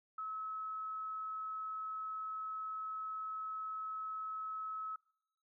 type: tone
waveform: sine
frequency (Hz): 1291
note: E6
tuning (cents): -37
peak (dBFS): -39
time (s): 0.18-4.96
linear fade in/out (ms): 5
effects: noise-tail reverb RT60 0.8 s tail -25 dB re dry